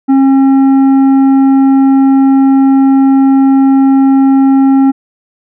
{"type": "tone with tanh clipping", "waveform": "sine", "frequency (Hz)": 270, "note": "C#4", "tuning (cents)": -45, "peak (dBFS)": -5, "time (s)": [0.08, 4.92], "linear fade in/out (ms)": 20, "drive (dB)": 8, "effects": []}